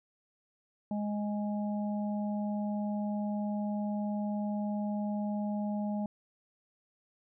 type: harmonic tone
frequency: 207.7 Hz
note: G#3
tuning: in tune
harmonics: 1 / 3 / 4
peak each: -31 / -41 / -43 dBFS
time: 0.91-6.06 s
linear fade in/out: 2 ms
effects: none